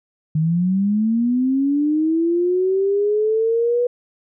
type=linear sweep; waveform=sine; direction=up; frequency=152.4 to 490.7 Hz; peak=-15 dBFS; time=0.35-3.87 s; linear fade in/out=5 ms; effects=none